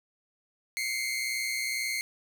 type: tone pair together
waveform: sawtooth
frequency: 2093 / 2215 Hz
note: C7 / C#7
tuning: 0 / -2 cents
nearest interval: minor second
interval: 98 cents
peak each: -28 / -30 dBFS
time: 0.77-2.01 s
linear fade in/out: 0 ms
effects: none